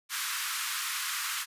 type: high-pass noise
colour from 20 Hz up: pink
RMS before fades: -33 dBFS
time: 0.09-1.46 s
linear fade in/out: 50 ms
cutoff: 1100 Hz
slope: 48 dB/octave
effects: resampled to 32000 Hz